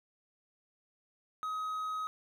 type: tone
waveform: triangle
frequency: 1265 Hz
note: D#6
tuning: 28 cents sharp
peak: -32 dBFS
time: 1.43-2.07 s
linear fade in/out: 0 ms
effects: none